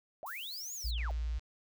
sine linear two-way sweep, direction up then down, 557 to 7020 to 557 Hz, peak -40 dBFS, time 0.23-1.11 s, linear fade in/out 0 ms, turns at 0.74 s
violet noise, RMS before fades -49 dBFS, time 0.26-0.91 s, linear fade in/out 5 ms
sine tone, 58.27 Hz, A#1, in tune, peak -32 dBFS, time 0.84-1.39 s, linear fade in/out 10 ms
click train, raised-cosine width 0.2 ms, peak -40 dBFS, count 64, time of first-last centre 0.98-1.394 s, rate 152 Hz
effects none

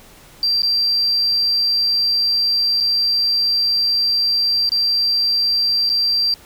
sine tone with dropouts, 4711 Hz, D8, 5 cents sharp, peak -13 dBFS, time 0.43-6.34 s, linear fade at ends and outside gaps 1 ms, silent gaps 0.62-0.632 / 2.803-2.807 / 4.692-4.719 / 5.893-5.899 s, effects tanh soft clip ceiling -11 dBFS + pink hiss -45 dBFS RMS until 6.45 s

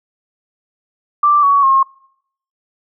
sine tone with pitch steps, 1174.7 / 1124.2 / 1076 Hz, D6 / C#6 / C6, 0 / +24 / +48 cents, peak -8 dBFS, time 1.23-1.83 s, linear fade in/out 5 ms, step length 200 ms, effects noise-tail reverb RT60 0.7 s tail -25 dB re dry

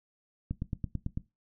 click train, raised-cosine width 5 ms, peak -20 dBFS, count 7, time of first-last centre 0.51-1.174 s, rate 9.03 Hz, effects noise-tail reverb RT60 0.2 s tail -17 dB re dry

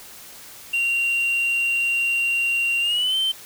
sine tone with pitch glide, 2762 to 3100 Hz, F7 to G7, -20 to -20 cents, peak -16 dBFS, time 0.73-3.32 s, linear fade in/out 10 ms, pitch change +200 cents, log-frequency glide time 2.8-3.16 s, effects tanh soft clip ceiling -18 dBFS + white hiss -42 dBFS RMS until 3.45 s

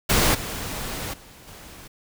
pink noise with level steps, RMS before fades -19 / -31 / -47 / -43 dBFS, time 0.09-1.88 s, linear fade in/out 10 ms, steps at 0.34 / 1.13 / 1.47 s, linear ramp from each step 10 ms, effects none

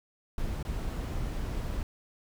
brown noise with dropouts, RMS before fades -33 dBFS, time 0.38-1.83 s, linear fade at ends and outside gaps 1 ms, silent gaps 0.628-0.65 s, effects none

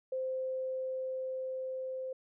sine tone with level ramp, 520 Hz, C5, 11 cents flat, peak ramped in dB -32 to -36 dBFS, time 0.12-2.13 s, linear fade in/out 5 ms, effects none

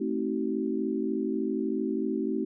sine chord, A diminished seventh, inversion none, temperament just, 220 / 264 / 316.8 / 380.2 Hz, A3 / C4 / Eb4 / Gb4, 0 / +16 / +31 / +47 cents, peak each -32 dBFS, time 0-2.45 s, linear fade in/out 10 ms, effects none

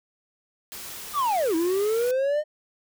white noise, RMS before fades -38 dBFS, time 0.72-2.11 s, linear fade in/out 0 ms
triangle linear two-way sweep, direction down then up, 1244.5 to 316.8 to 616 Hz, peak -19 dBFS, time 1.13-2.44 s, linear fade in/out 50 ms, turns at 1.55 s
effects none

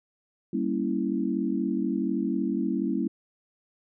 sine chord, G diminished seventh, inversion none, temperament equal, 196 / 233.1 / 277.2 / 329.6 Hz, G3 / Bb3 / Db4 / Fb4, 0 / 0 / 0 / 0 cents, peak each -30 dBFS, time 0.53-3.08 s, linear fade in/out 5 ms, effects none

